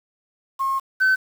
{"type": "tone pair in turn", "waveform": "sine", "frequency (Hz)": [1077, 1526.5], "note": ["C6", "G6"], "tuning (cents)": [50, -46], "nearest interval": "tritone", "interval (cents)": 604, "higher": "second", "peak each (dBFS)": [-19, -12], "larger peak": "second", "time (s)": [[0.59, 0.8], [1, 1.16]], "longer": "first", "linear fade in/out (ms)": 20, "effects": ["tanh soft clip ceiling -13 dBFS", "7-bit"]}